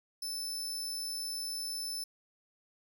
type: tone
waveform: sawtooth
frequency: 5274 Hz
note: E8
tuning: in tune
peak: -33 dBFS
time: 0.22-2.04 s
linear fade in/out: 5 ms
effects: none